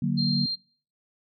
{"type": "chord", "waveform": "sine", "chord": "D augmented", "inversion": "none", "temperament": "equal", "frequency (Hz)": [146.83, 185, 233.1], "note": ["D3", "F#3", "A#3"], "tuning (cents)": [0, 0, 0], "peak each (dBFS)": -27, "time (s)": [0.02, 0.46], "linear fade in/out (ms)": 5}
{"type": "tone", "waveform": "sine", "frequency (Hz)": 4186, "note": "C8", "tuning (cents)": 0, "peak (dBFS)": -26, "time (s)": [0.17, 0.56], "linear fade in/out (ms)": 20}
{"effects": ["noise-tail reverb RT60 0.5 s tail -26 dB re dry"]}